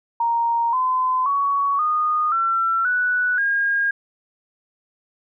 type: tone with pitch steps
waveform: sine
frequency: 932.3 / 1022.6 / 1121.6 / 1230.2 / 1349.3 / 1479.9 / 1623.2 Hz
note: A#5 / C6 / C#6 / D#6 / E6 / F#6 / G#6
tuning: 0 / -40 / +20 / -20 / +40 / 0 / -40 cents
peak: -17 dBFS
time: 0.2-3.91 s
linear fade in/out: 5 ms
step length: 530 ms
effects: none